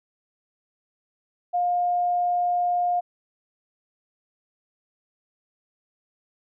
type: tone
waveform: sine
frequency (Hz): 709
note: F5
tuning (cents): +26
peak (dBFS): -20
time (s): 1.53-3.01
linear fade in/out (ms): 20
effects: none